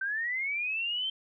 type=linear sweep; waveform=sine; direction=up; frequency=1534 to 3136 Hz; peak=-29 dBFS; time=0.01-1.1 s; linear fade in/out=5 ms; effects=none